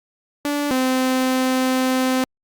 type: tone pair in turn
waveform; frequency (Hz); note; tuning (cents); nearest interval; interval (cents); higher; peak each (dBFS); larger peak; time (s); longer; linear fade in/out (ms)
sawtooth; 290 / 258.4; D4 / C4; -22 / -21; major second; 199; first; -16 / -13; second; 0.45-0.71 / 0.71-2.24; second; 0
effects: Opus 48 kbps